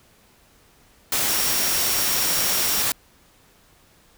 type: tone in noise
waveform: sine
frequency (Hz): 5588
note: F8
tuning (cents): 0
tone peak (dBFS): -28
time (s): 1.29-2.82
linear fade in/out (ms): 2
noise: white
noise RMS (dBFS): -22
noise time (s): 1.12-2.92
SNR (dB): -9
effects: pink hiss -56 dBFS RMS until 4.17 s